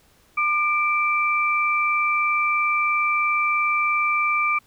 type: tone pair together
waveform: sine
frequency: 1200 / 2337 Hz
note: D6 / D7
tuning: +37 / -9 cents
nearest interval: octave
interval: 1154 cents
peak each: -21 dBFS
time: 0.37-4.59 s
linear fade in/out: 10 ms
effects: pink hiss -58 dBFS RMS until 4.66 s